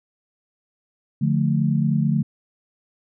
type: chord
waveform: sine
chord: D minor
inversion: none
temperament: just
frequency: 146.83 / 176.2 / 220.2 Hz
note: D3 / F3 / A3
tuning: 0 / +16 / +2 cents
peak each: -20 / -23 / -22 dBFS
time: 1.21-2.23 s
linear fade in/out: 10 ms
effects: none